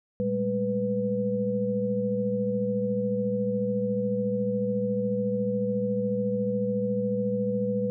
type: tone cluster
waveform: sine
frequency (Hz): 116.9 / 199.7 / 213.7 / 494.5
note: A#2 / G3 / G#3 / B4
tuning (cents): +5 / +32 / +50 / +2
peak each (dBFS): -36 / -28 / -36 / -27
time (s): 0.2-7.9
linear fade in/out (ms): 0
effects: none